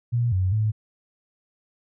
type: tone with pitch steps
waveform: sine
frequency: 119.3 / 93.1 / 108.1 Hz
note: A#2 / F#2 / A2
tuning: +41 / +11 / -30 cents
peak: -19 dBFS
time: 0.12-0.72 s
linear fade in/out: 20 ms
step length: 200 ms
effects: none